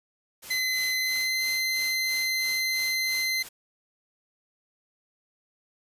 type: noise with tremolo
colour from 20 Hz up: white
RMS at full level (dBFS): -41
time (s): 0.42-3.49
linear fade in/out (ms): 10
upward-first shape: sine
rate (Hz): 3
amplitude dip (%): 100
type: tone with pitch glide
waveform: 25% pulse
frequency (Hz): 2040 to 2064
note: C7 to C7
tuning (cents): -44 to -24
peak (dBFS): -21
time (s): 0.5-3.43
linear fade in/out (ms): 10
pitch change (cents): +20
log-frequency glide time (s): 0.95-1.43
effects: resampled to 32000 Hz